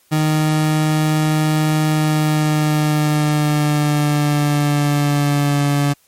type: tone with pitch glide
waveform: 30% pulse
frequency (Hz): 154.5 to 143.32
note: D#3 to D3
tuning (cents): -12 to -42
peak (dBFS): -11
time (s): 0.11-5.94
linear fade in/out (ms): 20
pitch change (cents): -130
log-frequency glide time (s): 1.88-5.63
effects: white hiss -56 dBFS RMS until 6.07 s + MP3 64 kbps